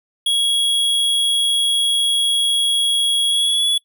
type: tone with pitch glide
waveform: square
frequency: 3322 to 3392 Hz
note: G#7 to G#7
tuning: 0 to +36 cents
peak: -15 dBFS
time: 0.26-3.78 s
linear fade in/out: 5 ms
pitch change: +36 cents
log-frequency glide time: 3.28-3.65 s
effects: noise-tail reverb RT60 0.1 s tail -22 dB re dry